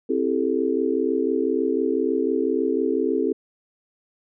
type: chord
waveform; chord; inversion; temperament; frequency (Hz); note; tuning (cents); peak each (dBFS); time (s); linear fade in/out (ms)
sine; A minor seventh; first; just; 264 / 330 / 396 / 440; C4 / E4 / G4 / A4; +16 / +2 / +18 / 0; -25; 0.09-3.33; 10
effects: none